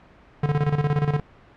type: tone with tremolo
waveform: square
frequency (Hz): 146.5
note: D3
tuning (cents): -4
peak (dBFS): -18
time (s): 0.43-1.2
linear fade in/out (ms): 5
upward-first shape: square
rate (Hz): 17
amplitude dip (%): 70
effects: pink hiss -51 dBFS RMS until 1.56 s + low-pass 2000 Hz 12 dB/octave